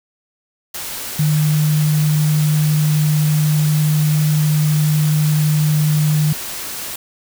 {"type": "tone in noise", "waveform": "sine", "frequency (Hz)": 152, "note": "D#3", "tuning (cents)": -40, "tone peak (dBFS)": -12, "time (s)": [1.19, 6.33], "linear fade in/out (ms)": 5, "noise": "white", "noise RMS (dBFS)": -27, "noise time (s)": [0.74, 6.96], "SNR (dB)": 12, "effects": []}